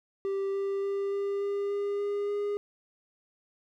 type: tone with pitch steps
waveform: triangle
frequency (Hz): 392 / 394.5 / 397 / 399.5 / 402.1 / 404.7 / 407.2 / 409.8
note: G4 / G4 / G4 / G4 / G4 / G#4 / G#4 / G#4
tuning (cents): 0 / +11 / +22 / +33 / +44 / -45 / -34 / -23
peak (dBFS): -26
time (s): 0.25-2.57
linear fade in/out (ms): 0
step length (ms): 290
effects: none